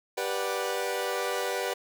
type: chord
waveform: sawtooth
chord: G major seventh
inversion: none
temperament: equal with one note detuned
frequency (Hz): 392 / 489.9 / 587.3 / 740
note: G4 / B4 / D5 / F#5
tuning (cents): 0 / -14 / 0 / 0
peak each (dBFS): -30 / -28 / -31 / -33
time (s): 0.17-1.74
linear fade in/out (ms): 10
effects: none